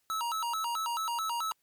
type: tone with vibrato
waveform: square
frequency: 1108.7 Hz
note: C#6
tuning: in tune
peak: -31 dBFS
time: 0.1-1.52 s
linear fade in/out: 0 ms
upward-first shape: square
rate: 4.6 Hz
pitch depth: 280 cents each way
effects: white hiss -75 dBFS RMS until 1.62 s + MP3 96 kbps